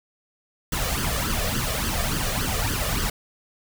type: noise with flanger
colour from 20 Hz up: pink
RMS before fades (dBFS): -25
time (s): 0.72-3.1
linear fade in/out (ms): 5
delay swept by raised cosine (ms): 0.63 to 1.73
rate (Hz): 3.5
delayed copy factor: +0.75
effects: none